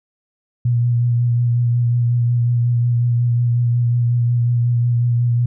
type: tone with vibrato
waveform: sine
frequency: 120 Hz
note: B2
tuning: 49 cents flat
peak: -13 dBFS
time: 0.65-5.46 s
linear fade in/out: 5 ms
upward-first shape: sine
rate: 5.5 Hz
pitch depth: 21 cents each way
effects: none